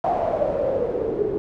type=noise with low-pass filter sweep; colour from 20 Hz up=white; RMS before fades=-23 dBFS; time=0.04-1.38 s; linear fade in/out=0 ms; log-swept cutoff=730 to 390 Hz; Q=9.5; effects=none